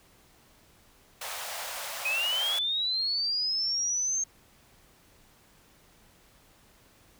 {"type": "high-pass noise", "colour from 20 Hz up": "pink", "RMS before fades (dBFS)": -37, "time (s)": [1.21, 2.59], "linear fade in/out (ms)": 5, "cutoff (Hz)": 550, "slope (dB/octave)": 48}
{"type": "linear sweep", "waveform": "sine", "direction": "up", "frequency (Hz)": [2489, 6430], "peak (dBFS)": -26, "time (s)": [2.05, 4.24], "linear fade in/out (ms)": 5}
{"effects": ["pink hiss -60 dBFS RMS until 7.19 s"]}